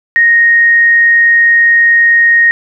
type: tone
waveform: sine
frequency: 1864.7 Hz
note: A#6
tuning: in tune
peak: -4 dBFS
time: 0.16-2.51 s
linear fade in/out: 0 ms
effects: none